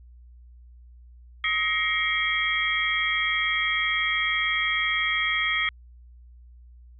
sine tone cluster, 1271 / 1891 / 2129 / 2295 / 3260 Hz, D#6 / A#6 / C7 / D7 / G#7, +36 / +24 / +30 / -40 / -33 cents, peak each -31 / -27 / -27 / -31 / -29 dBFS, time 1.44-5.69 s, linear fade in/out 2 ms, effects added 60 Hz sine -46 dBFS peak until 6.99 s

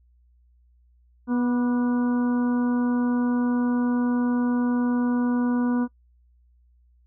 harmonic tone with a mistuned harmonic, 244.6 Hz, B3, 16 cents flat, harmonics 1 / 2 / 3 / 4 / 5 / 6, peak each -20 / -34 / -41 / -36 / -41 / -40 dBFS, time 1.27-5.88 s, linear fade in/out 50 ms, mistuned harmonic 5, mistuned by -46 cents, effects noise-tail reverb RT60 0.1 s tail -22 dB re dry + added 60 Hz sine -56 dBFS peak until 7.06 s

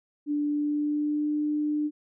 sine tone with pitch glide, 293.7 to 299 Hz, D4 to D4, 0 to +31 cents, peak -24 dBFS, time 0.26-1.91 s, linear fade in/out 50 ms, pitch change +31 cents, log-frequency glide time 0.46-1.34 s, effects none

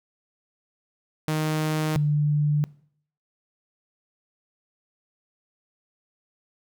sawtooth / sine tone pair in turn, 155.3 / 148.19 Hz, D#3 / D3, -3 / +16 cents, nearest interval minor second, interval 81 cents, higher first, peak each -19 dBFS, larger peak neither, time 1.28-1.96 / 1.96-2.64 s, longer neither, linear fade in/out 0 ms, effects noise-tail reverb RT60 0.6 s tail -22 dB re dry

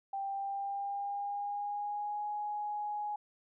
sine tone with pitch glide, 787 to 833.8 Hz, G5 to G#5, +7 to +7 cents, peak -34 dBFS, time 0.13-3.16 s, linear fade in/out 5 ms, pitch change +100 cents, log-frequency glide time 0.26-2.26 s, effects none

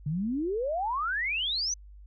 sine exponential sweep, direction up, 140.5 to 6200 Hz, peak -27 dBFS, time 0.06-1.74 s, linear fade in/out 5 ms, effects added 50 Hz sine -46 dBFS peak until 2.06 s

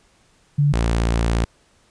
sine / sawtooth tone pair in turn, 144.7 / 57.19 Hz, D3 / A#1, -25 / -32 cents, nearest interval octave + major third, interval 1607 cents, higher first, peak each -13 dBFS, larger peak neither, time 0.58-0.73 / 0.73-1.45 s, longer second, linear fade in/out 10 ms, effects pink hiss -58 dBFS RMS until 1.9 s + resampled to 22050 Hz

